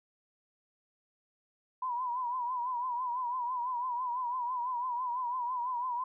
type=tone with vibrato; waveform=sine; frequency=987.8 Hz; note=B5; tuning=in tune; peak=-31 dBFS; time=1.82-6.04 s; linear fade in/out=5 ms; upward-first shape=triangle; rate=6 Hz; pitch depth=92 cents each way; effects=none